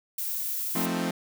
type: noise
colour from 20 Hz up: violet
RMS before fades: -31 dBFS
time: 0.18-0.86 s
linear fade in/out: 5 ms
type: chord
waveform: sawtooth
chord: F dominant seventh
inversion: none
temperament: equal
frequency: 174.61 / 220 / 261.6 / 311.1 Hz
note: F3 / A3 / C4 / Eb4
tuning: 0 / 0 / 0 / 0 cents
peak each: -27 / -28 / -27 / -33 dBFS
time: 0.75-1.11 s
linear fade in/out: 5 ms
effects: none